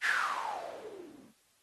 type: noise with low-pass filter sweep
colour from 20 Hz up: violet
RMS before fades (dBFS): -36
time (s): 0.01-1.33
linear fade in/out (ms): 50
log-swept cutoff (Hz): 1900 to 210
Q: 9.4
effects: white hiss -69 dBFS RMS until 1.62 s + AAC 32 kbps